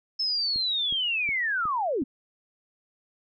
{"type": "linear sweep", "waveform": "sine", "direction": "down", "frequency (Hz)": [5274, 224.7], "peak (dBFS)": -24, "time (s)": [0.19, 2.04], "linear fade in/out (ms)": 10}
{"type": "click train", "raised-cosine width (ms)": 3, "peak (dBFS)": -29, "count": 5, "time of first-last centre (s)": [0.56, 2.02], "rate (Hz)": 2.74}
{"effects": []}